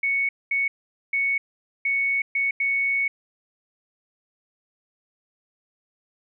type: tone bursts at uneven times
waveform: sine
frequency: 2219 Hz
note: C#7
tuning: 1 cent sharp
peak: -20 dBFS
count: 6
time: 0.03-0.29 / 0.51-0.68 / 1.13-1.38 / 1.85-2.22 / 2.35-2.51 / 2.6-3.08 s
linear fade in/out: 5 ms
effects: none